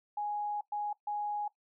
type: tone bursts at uneven times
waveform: sine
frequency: 830.6 Hz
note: G#5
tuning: in tune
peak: -32 dBFS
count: 3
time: 0.17-0.61 / 0.72-0.93 / 1.07-1.48 s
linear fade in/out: 5 ms
effects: noise-tail reverb RT60 0.1 s tail -18 dB re dry